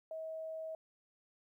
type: tone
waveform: sine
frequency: 640 Hz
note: D#5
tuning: 49 cents sharp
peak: -40 dBFS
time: 0.11-0.75 s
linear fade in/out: 2 ms
effects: 13-bit